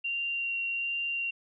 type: tone with vibrato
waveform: sine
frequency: 2764 Hz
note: F7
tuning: 19 cents flat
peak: -29 dBFS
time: 0.04-1.31 s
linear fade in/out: 10 ms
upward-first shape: sine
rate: 1.3 Hz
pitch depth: 9 cents each way
effects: none